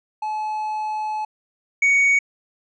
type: tone pair in turn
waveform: triangle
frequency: 858 / 2236 Hz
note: A5 / C#7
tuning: -44 / +14 cents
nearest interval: octave + perfect fourth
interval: 1658 cents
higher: second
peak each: -21 / -12 dBFS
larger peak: second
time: 0.22-1.25 / 1.82-2.19 s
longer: first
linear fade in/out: 5 ms
effects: resampled to 22050 Hz